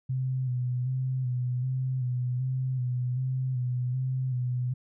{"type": "tone with vibrato", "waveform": "sine", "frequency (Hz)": 127.2, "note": "C3", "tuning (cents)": -48, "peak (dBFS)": -26, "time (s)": [0.09, 4.74], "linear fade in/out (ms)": 10, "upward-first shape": "square", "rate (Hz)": 1.3, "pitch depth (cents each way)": 36, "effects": []}